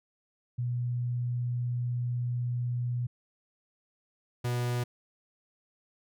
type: tone pair in turn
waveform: sine / 45% pulse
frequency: 122 / 122 Hz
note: B2 / B2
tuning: -21 / -21 cents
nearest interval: unison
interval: 0 cents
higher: neither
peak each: -28 dBFS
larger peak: neither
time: 0.58-3.07 / 4.44-4.84 s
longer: first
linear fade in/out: 10 ms
effects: none